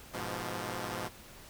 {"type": "chord", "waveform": "5% pulse", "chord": "F diminished", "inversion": "first", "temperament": "equal", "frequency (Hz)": [103.83, 123.47, 174.61], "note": ["Ab2", "Cb3", "F3"], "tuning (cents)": [0, 0, 0], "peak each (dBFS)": -29, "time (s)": [0.13, 1.09], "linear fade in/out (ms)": 20, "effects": ["pink hiss -52 dBFS RMS until 1.49 s"]}